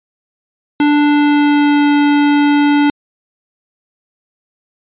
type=tone with pitch glide; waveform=square; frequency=293.7 to 290.5 Hz; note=D4 to D4; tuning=0 to -19 cents; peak=-9 dBFS; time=0.8-2.9 s; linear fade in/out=2 ms; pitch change=-19 cents; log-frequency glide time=0.98-1.94 s; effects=resampled to 8000 Hz